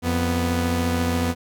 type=tone pair together; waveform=sawtooth; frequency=86.99 / 246.9 Hz; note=F2 / B3; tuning=-6 / 0 cents; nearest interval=octave + tritone; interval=1806 cents; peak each=-19 dBFS; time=0.02-1.35 s; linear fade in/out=50 ms; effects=none